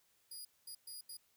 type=tone bursts at uneven times; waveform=15% pulse; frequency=4885 Hz; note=D#8; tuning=33 cents flat; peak=-40 dBFS; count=4; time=0.31-0.45 / 0.67-0.75 / 0.87-1.01 / 1.09-1.17 s; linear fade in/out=5 ms; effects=white hiss -74 dBFS RMS until 1.36 s